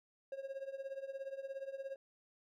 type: tone with tremolo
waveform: triangle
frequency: 542 Hz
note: C#5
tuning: 39 cents flat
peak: -36 dBFS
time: 0.32-1.96 s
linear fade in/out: 2 ms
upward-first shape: triangle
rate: 17 Hz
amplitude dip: 90%
effects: none